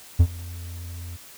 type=tone with ADSR envelope; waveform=triangle; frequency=86.1 Hz; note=F2; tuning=24 cents flat; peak=-7 dBFS; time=0.19-1.17 s; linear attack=14 ms; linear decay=62 ms; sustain=-24 dB; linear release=15 ms; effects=white hiss -46 dBFS RMS until 1.37 s